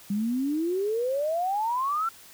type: exponential sweep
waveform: sine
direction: up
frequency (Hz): 196.2 to 1373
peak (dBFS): -24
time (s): 0.1-2.09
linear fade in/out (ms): 5
effects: white hiss -50 dBFS RMS until 2.33 s